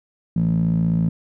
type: tone with band-pass filter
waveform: 15% pulse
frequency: 55.6 Hz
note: A1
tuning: 19 cents sharp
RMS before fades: -19 dBFS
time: 0.36-1.09 s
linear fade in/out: 5 ms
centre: 180 Hz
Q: 5.2
effects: none